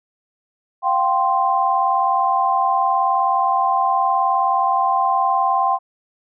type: chord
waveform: sine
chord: F suspended second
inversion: none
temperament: equal with one note detuned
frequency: 698.5 / 777.7 / 1046.5 Hz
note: F5 / G5 / C6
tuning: 0 / -14 / 0 cents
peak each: -23 / -18 / -18 dBFS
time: 0.82-5.79 s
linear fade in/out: 50 ms
effects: none